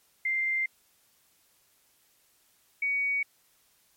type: tone pair in turn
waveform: sine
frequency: 2093 / 2250 Hz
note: C7 / C#7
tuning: 0 / +25 cents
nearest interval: minor second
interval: 125 cents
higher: second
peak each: -25 dBFS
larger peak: neither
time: 0.25-0.66 / 2.82-3.23 s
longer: neither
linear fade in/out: 5 ms
effects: white hiss -66 dBFS RMS until 3.96 s + MP3 64 kbps